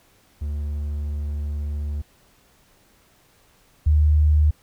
triangle / sine tone pair in turn, 73.42 / 75.66 Hz, D2 / D#2, 0 / -48 cents, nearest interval minor second, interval 52 cents, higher second, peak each -22 / -13 dBFS, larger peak second, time 0.41-2.02 / 3.86-4.51 s, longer first, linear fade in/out 10 ms, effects pink hiss -58 dBFS RMS until 4.62 s

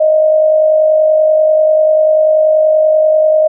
sine tone with amplitude modulation, 622.3 Hz, D#5, in tune, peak -4 dBFS, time 0-3.48 s, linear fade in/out 10 ms, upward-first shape sine, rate 50.3 Hz, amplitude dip 45%, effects none

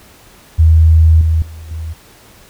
sine tone with level steps, 80.3 Hz, E2, 45 cents flat, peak -4 / -9 / -28 / -20 dBFS, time 0.58-1.94 s, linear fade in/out 20 ms, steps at 1.21 / 1.42 / 1.71 s, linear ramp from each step 2 ms, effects pink hiss -43 dBFS RMS until 2.49 s

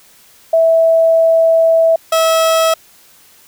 sine / 30% pulse tone pair in turn, 655 / 649 Hz, E5 / E5, -11 / -27 cents, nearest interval unison, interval 16 cents, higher first, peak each -7 dBFS, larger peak neither, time 0.53-1.96 / 2.12-2.74 s, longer first, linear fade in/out 5 ms, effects white hiss -46 dBFS RMS until 3.47 s

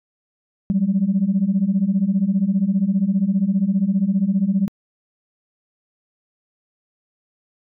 sine beating tone pair, 185 / 200 Hz, F#3 / G3, 0 / +35 cents, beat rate 15 Hz, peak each -19 / -17 dBFS, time 0.7-4.68 s, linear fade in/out 0 ms, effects tanh soft clip ceiling -9 dBFS

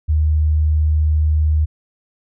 sine tone, 76.9 Hz, D#2, 20 cents flat, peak -12 dBFS, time 0.08-1.66 s, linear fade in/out 20 ms, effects none

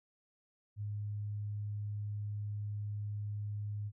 sine tone, 103.83 Hz, G#2, in tune, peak -36 dBFS, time 0.76-3.92 s, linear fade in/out 50 ms, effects none

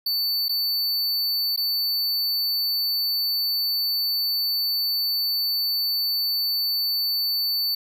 square tone with dropouts, 4500 Hz, C#8, 25 cents sharp, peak -22 dBFS, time 0.06-7.75 s, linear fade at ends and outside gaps 5 ms, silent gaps 0.484-0.492 / 1.563-1.574 s, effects none

